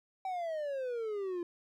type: exponential sweep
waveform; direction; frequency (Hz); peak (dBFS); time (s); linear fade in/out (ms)
triangle; down; 772 to 341.1; -32; 0.25-1.43; 2
effects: none